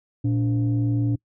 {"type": "tone pair together", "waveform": "sine", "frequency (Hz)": [116, 289.4], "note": ["A#2", "D4"], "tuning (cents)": [-8, -25], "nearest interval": "octave + major third", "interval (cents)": 1583, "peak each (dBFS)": [-19, -23], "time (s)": [0.24, 1.16], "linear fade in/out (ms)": 10, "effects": ["noise-tail reverb RT60 0.1 s tail -25 dB re dry", "tanh soft clip ceiling -15 dBFS"]}